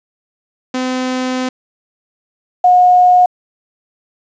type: tone pair in turn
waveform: sawtooth / sine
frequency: 255.7 / 723.2 Hz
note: C4 / F#5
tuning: -40 / -40 cents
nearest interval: octave + tritone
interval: 1800 cents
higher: second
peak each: -12 / -5 dBFS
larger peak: second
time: 0.74-1.49 / 2.64-3.26 s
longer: first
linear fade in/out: 5 ms
effects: resampled to 16000 Hz + 7-bit